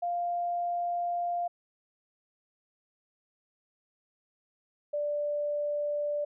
sine tone pair in turn, 698.5 / 587.4 Hz, F5 / D5, 0 / 0 cents, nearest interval minor third, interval 300 cents, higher first, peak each -28 dBFS, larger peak neither, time 0.02-1.48 / 4.93-6.25 s, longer first, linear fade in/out 10 ms, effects none

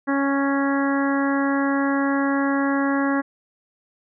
harmonic tone, 277.2 Hz, C#4, in tune, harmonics 1 / 2 / 3 / 4 / 5 / 6 / 7, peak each -20 / -28 / -30 / -29 / -32 / -29 / -34 dBFS, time 0.07-3.22 s, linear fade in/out 20 ms, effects none

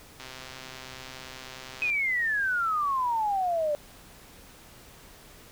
click train, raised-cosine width 0.2 ms, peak -24 dBFS, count 222, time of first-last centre 0.2-1.9 s, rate 130 Hz
sine exponential sweep, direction down, 2546 to 579 Hz, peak -24 dBFS, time 1.82-3.75 s, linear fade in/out 0 ms
effects pink hiss -51 dBFS RMS until 5.51 s

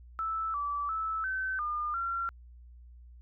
sine tone with pitch steps, 1316 / 1156 / 1310 / 1533 / 1209 / 1369 Hz, E6 / D6 / E6 / G6 / D6 / F6, -3 / -28 / -11 / -39 / +50 / -35 cents, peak -30 dBFS, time 0.19-2.29 s, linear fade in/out 0 ms, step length 350 ms, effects added 60 Hz sine -49 dBFS peak until 3.21 s

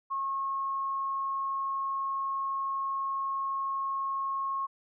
sine tone, 1087 Hz, C#6, 34 cents flat, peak -29 dBFS, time 0.1-4.67 s, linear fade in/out 20 ms, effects none

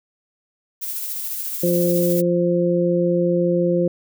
violet noise with tremolo, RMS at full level -26 dBFS, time 0.81-2.22 s, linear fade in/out 20 ms, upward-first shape sine, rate 14 Hz, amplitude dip 30%
harmonic tone, 174.61 Hz, F3, in tune, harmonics 1 / 2 / 3, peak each -20 / -20 / -20 dBFS, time 1.63-3.88 s, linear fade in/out 5 ms
effects none

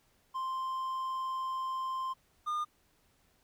triangle tone pair in turn, 1046.5 / 1214.6 Hz, C6 / D#6, 0 / -42 cents, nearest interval minor third, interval 258 cents, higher second, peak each -31 / -29 dBFS, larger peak second, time 0.34-2.14 / 2.46-2.65 s, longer first, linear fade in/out 20 ms, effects pink hiss -70 dBFS RMS until 3.43 s

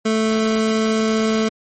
25% pulse tone, 220 Hz, A3, in tune, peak -12 dBFS, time 0.05-1.49 s, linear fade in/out 10 ms, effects MP3 32 kbps

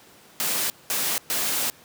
white noise bursts at uneven times, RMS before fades -25 dBFS, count 3, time 0.4-0.7 / 0.9-1.18 / 1.3-1.7 s, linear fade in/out 0 ms, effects pink hiss -51 dBFS RMS until 1.84 s + high-pass 150 Hz 12 dB/octave

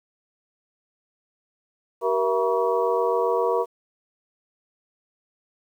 sine tone cluster, 384.4 / 471.8 / 666 / 959 / 1132 Hz, G4 / A#4 / E5 / A#5 / C#6, -34 / +21 / +18 / +49 / +36 cents, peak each -27 / -22 / -28 / -27 / -30 dBFS, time 2.01-3.66 s, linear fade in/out 50 ms, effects 9-bit

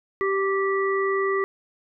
harmonic tone, 390 Hz, G4, 9 cents flat, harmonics 1 / 3 / 5, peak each -22 / -27 / -29 dBFS, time 0.21-1.44 s, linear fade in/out 0 ms, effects none

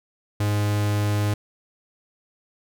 45% pulse tone, 103.83 Hz, G#2, in tune, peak -20 dBFS, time 0.4-1.34 s, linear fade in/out 5 ms, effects none

